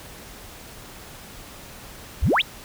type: exponential sweep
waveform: sine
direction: up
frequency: 47.87 to 4186 Hz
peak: -16 dBFS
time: 2.22-2.42 s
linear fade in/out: 10 ms
effects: pink hiss -42 dBFS RMS until 2.64 s